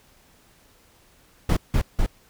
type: noise bursts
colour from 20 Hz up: brown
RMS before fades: -19 dBFS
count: 3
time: 1.49-2.064 s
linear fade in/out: 5 ms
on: 78 ms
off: 170 ms
effects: pink hiss -57 dBFS RMS until 2.29 s